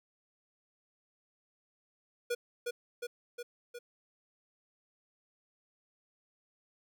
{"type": "tone with echo", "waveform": "square", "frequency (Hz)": 481.9, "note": "B4", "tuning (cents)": -43, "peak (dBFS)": -31, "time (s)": [2.3, 2.35], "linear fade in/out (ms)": 10, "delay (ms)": 360, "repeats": 4, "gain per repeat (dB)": -3, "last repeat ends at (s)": 3.79, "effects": []}